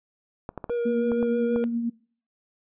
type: clicks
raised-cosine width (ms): 1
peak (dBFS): -19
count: 7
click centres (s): 0.491 / 0.577 / 0.642 / 0.696 / 1.118 / 1.228 / 1.561
type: tone with vibrato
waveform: triangle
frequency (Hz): 475.3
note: A#4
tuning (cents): +34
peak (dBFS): -22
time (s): 0.7-1.64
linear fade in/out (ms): 0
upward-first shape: sine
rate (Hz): 6.3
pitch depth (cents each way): 14
type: tone with tremolo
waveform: sine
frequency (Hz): 233.9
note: A#3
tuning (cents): +6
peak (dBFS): -22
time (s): 0.85-1.9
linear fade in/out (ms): 10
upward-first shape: triangle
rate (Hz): 9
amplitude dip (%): 45
effects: noise-tail reverb RT60 0.5 s tail -24 dB re dry + resampled to 8000 Hz